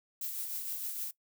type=noise with tremolo; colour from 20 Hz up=violet; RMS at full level=-36 dBFS; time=0.21-1.11 s; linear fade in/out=5 ms; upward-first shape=triangle; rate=6.5 Hz; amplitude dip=45%; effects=noise-tail reverb RT60 0.1 s tail -19 dB re dry